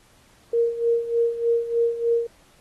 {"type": "tone with tremolo", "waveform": "sine", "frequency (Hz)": 466.7, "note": "A#4", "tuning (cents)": 2, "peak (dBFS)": -16, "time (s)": [0.53, 2.27], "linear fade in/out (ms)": 5, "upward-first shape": "sine", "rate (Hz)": 3.3, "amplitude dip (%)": 75, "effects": ["pink hiss -57 dBFS RMS until 2.6 s", "AAC 32 kbps"]}